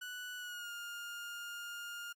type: tone with pitch glide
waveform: 30% pulse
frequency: 1480 to 1413.2 Hz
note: F#6 to F6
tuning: 0 to +20 cents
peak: -40 dBFS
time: 0.01-2.13 s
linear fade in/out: 10 ms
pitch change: -80 cents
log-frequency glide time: 0.37-0.72 s
effects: AAC 64 kbps